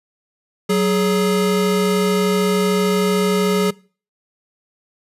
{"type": "tone pair together", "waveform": "square", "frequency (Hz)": [187, 418.6], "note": ["F#3", "G#4"], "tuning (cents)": [19, 14], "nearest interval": "octave + major second", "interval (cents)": 1395, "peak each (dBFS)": -18, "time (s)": [0.69, 3.71], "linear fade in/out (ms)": 10, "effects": ["noise-tail reverb RT60 0.4 s tail -23 dB re dry", "resampled to 32000 Hz"]}